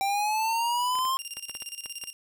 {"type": "linear sweep", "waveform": "square", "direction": "up", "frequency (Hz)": [780, 1066], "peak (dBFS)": -25, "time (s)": [0.01, 1.17], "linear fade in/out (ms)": 0}
{"type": "clicks", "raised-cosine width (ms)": 0.3, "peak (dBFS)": -26, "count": 9, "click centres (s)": [0.954, 0.988, 1.052, 1.37, 1.496, 1.551, 1.622, 1.859, 2.038]}
{"type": "tone with tremolo", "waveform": "15% pulse", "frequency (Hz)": 2794, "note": "F7", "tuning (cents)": 0, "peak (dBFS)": -27, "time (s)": [1.19, 2.13], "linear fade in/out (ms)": 0, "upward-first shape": "square", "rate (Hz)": 17, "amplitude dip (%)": 75}
{"effects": []}